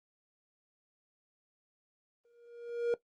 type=tone with exponential growth; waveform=triangle; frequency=473.1 Hz; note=A#4; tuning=26 cents sharp; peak=-23 dBFS; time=2.25-2.94 s; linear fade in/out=1 ms; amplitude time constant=150 ms; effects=noise-tail reverb RT60 0.1 s tail -17 dB re dry + Opus 32 kbps